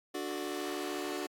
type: chord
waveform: sawtooth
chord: D major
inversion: none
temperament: just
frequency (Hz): 293.7 / 367.1 / 440.5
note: D4 / F#4 / A4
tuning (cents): 0 / -14 / +2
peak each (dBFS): -35 / -34 / -39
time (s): 0.14-1.27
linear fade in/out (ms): 10
effects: AAC 48 kbps